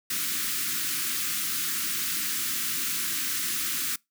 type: band-stop noise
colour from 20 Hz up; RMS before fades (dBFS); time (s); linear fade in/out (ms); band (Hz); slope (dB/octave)
white; -29; 0.1-3.96; 5; 350 to 1200; 48
effects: noise-tail reverb RT60 0.2 s tail -25 dB re dry + high-pass 150 Hz 12 dB/octave